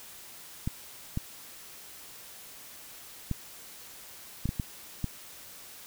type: clicks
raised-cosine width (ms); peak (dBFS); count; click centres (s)
5; -17; 7; 0.675 / 1.174 / 3.313 / 4.456 / 4.491 / 4.598 / 5.043
effects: white hiss -48 dBFS RMS until 5.86 s